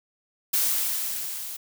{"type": "noise with level ramp", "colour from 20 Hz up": "blue", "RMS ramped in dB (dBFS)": [-22, -36], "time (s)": [0.53, 1.57], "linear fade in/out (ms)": 10, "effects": []}